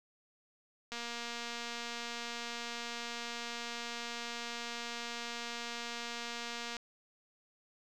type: click train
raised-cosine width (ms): 0.2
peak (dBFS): -24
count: 1381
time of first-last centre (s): 0.92-6.767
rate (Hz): 236
effects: none